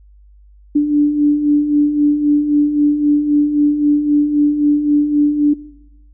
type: beating tone pair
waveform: sine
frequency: 290.7 / 294.5 Hz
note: D4 / D4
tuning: -18 / +5 cents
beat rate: 3.8 Hz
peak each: -18 / -11 dBFS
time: 0.75-5.54 s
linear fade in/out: 10 ms
effects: noise-tail reverb RT60 0.9 s tail -18 dB re dry + added 50 Hz sine -42 dBFS peak until 6.13 s